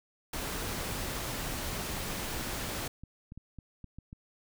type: noise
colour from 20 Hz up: pink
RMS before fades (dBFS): -36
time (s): 0.33-2.88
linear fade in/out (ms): 5
type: clicks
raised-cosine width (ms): 5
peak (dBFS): -32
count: 10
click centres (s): 1.934 / 2.412 / 2.685 / 3.036 / 3.321 / 3.376 / 3.587 / 3.843 / 3.986 / 4.129
effects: none